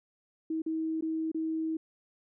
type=tone with dropouts; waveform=sine; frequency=320 Hz; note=D#4; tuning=49 cents sharp; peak=-29 dBFS; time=0.5-1.77 s; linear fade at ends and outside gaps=5 ms; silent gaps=0.62-0.662 / 1.01-1.023 / 1.317-1.345 s; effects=none